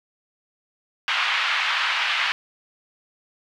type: band-pass noise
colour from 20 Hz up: white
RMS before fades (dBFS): -23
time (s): 1.08-2.32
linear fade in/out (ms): 0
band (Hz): 970 to 3200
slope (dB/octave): 24
effects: none